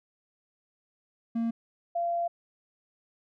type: tone pair in turn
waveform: triangle / sine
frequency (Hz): 230 / 687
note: A#3 / F5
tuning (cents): -23 / -29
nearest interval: octave + perfect fifth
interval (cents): 1894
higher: second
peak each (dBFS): -24 / -26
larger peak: first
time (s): 1.35-1.51 / 1.95-2.28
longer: second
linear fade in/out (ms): 10
effects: none